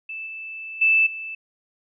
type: tone with level steps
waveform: sine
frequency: 2637 Hz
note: E7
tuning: in tune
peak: -30 / -32 / -14 / -30 dBFS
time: 0.09-1.35 s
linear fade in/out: 5 ms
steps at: 0.26 / 0.81 / 1.06 s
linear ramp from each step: 10 ms
effects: none